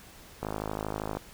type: click train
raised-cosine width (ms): 1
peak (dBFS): -18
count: 40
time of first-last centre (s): 0.43-1.17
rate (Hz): 52.7
effects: pink hiss -51 dBFS RMS until 1.33 s